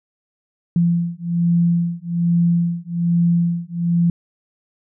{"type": "beating tone pair", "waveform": "sine", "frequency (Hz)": [170.6, 171.8], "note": ["F3", "F3"], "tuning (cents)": [-40, -28], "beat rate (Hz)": 1.2, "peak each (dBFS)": -18, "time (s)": [0.76, 4.1], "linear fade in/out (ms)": 2, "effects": []}